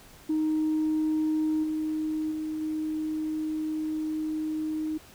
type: tone with level steps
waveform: sine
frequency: 311.1 Hz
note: D#4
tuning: in tune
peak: -22 / -26 / -29 / -27 dBFS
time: 0.29-4.98 s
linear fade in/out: 10 ms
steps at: 1.63 / 2.31 / 2.61 s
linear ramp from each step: 10 ms
effects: tanh soft clip ceiling -20 dBFS + pink hiss -52 dBFS RMS until 5.14 s